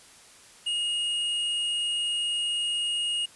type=tone with hard clipping; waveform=sine; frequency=2864 Hz; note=F7; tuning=43 cents sharp; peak=-27 dBFS; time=0.66-3.26 s; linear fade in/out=10 ms; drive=7 dB; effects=white hiss -52 dBFS RMS until 3.35 s + resampled to 24000 Hz